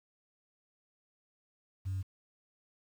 sine tone, 95 Hz, F#2, 46 cents sharp, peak -31 dBFS, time 1.85-2.03 s, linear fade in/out 20 ms, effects tanh soft clip ceiling -30 dBFS + 10-bit

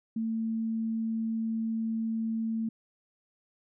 sine tone, 224.3 Hz, A3, 34 cents sharp, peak -28 dBFS, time 0.16-2.69 s, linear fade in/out 5 ms, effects none

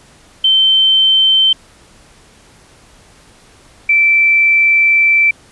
sine tone pair in turn, 3100 / 2332 Hz, G7 / D7, -20 / -13 cents, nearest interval perfect fourth, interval 493 cents, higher first, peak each -7 dBFS, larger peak neither, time 0.44-1.53 / 3.89-5.31 s, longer second, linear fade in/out 5 ms, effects pink hiss -45 dBFS RMS until 5.51 s + resampled to 24000 Hz

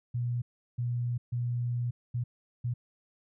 sine tone bursts at uneven times, 121 Hz, B2, 35 cents flat, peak -28 dBFS, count 5, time 0.14-0.42 / 0.78-1.18 / 1.32-1.91 / 2.14-2.24 / 2.64-2.74 s, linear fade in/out 10 ms, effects none

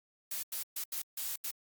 blue noise bursts at uneven times, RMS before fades -37 dBFS, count 6, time 0.31-0.43 / 0.52-0.63 / 0.76-0.84 / 0.92-1.02 / 1.17-1.36 / 1.44-1.51 s, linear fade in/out 5 ms, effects Opus 48 kbps

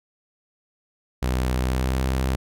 sawtooth tone with pitch glide, 63.2 to 65.2 Hz, B1 to C2, +41 to -5 cents, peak -17 dBFS, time 1.22-2.36 s, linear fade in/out 10 ms, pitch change +54 cents, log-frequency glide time 1.58-2.02 s, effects none

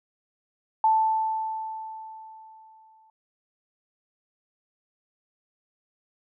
sine tone with exponential decay, 880 Hz, A5, in tune, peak -16 dBFS, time 0.84-3.1 s, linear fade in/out 2 ms, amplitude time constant 490 ms, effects none

